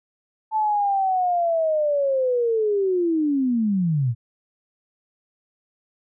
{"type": "linear sweep", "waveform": "sine", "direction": "down", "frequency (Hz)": [880, 110], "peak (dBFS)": -18, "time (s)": [0.51, 4.15], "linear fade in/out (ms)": 50, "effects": []}